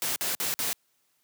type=noise bursts; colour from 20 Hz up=white; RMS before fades=-29 dBFS; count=4; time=0.02-0.73 s; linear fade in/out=0 ms; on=140 ms; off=50 ms; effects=white hiss -71 dBFS RMS until 1.23 s + high-pass 100 Hz 12 dB/octave